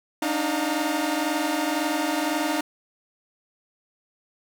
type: tone cluster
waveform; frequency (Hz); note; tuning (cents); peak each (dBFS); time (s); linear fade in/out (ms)
sawtooth; 287.5 / 309.4 / 709 / 916; D4 / D#4 / F5 / A#5; -37 / -10 / +26 / -31; -25 / -22 / -27 / -29; 0.22-2.61; 5
effects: none